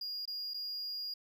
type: tone with dropouts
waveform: triangle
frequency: 4846 Hz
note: D#8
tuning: 47 cents flat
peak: -36 dBFS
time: 0.01-1.14 s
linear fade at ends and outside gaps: 5 ms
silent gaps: 0.255-0.276 / 0.537-0.542 s
effects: none